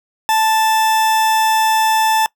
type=tone; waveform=40% pulse; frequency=880 Hz; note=A5; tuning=in tune; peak=-11 dBFS; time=0.29-2.26 s; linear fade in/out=0 ms; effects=noise-tail reverb RT60 0.1 s tail -22 dB re dry